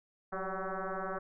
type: tone with frequency modulation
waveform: sine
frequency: 372.1 Hz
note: F#4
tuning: 10 cents sharp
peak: -34 dBFS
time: 0.32-1.19 s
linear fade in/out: 10 ms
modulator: 190 Hz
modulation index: 6.1
effects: none